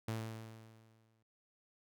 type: tone with exponential decay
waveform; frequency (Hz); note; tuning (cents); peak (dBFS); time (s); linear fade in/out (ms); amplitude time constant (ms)
sawtooth; 111.6; A2; +25; -32; 0.08-1.23; 5; 250
effects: none